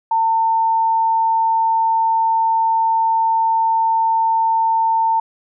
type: tone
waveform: sine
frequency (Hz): 900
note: A5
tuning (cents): +39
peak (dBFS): -13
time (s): 0.11-5.2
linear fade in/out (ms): 5
effects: none